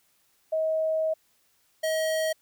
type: tone pair in turn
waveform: sine / square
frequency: 635 / 635 Hz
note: D#5 / D#5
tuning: +35 / +35 cents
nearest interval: unison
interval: 0 cents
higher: neither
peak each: -23 / -25 dBFS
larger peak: first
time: 0.52-1.14 / 1.83-2.33 s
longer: first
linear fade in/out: 10 ms
effects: white hiss -67 dBFS RMS until 2.41 s